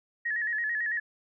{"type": "tone with vibrato", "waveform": "sine", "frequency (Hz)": 1800, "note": "A6", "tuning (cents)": 39, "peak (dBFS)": -27, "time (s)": [0.25, 1], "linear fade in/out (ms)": 10, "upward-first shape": "square", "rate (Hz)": 9, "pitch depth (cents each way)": 77, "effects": []}